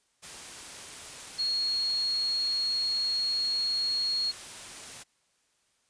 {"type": "tone in noise", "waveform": "sine", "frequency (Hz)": 4306, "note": "C8", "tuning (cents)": 49, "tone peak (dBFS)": -26, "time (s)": [1.38, 4.32], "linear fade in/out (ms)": 20, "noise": "white", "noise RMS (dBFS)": -43, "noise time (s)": [0.22, 5.04], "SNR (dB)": 14, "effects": ["white hiss -71 dBFS RMS until 5.89 s", "resampled to 22050 Hz"]}